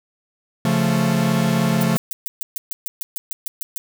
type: chord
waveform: 45% pulse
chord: Db augmented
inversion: none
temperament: equal with one note detuned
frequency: 138.59 / 174.61 / 221.1 Hz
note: Db3 / F3 / A3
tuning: 0 / 0 / +9 cents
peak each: -22 / -20 / -20 dBFS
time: 0.65-1.97 s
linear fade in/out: 2 ms
type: noise bursts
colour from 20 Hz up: violet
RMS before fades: -26 dBFS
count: 14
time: 1.81-3.78 s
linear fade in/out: 0 ms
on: 20 ms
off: 130 ms
effects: none